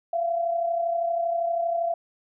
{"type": "tone pair together", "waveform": "sine", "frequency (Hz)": [678.4, 711], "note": ["E5", "F5"], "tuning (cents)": [50, 31], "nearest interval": "minor second", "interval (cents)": 81, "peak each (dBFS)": [-23, -32], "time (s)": [0.13, 1.94], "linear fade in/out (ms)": 5, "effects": []}